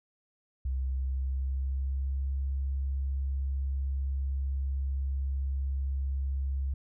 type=tone with pitch glide; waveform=sine; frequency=65.41 to 67.79 Hz; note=C2 to C#2; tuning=0 to -38 cents; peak=-28 dBFS; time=0.65-6.74 s; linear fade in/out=5 ms; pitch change=+62 cents; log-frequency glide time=0.79-2.29 s; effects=none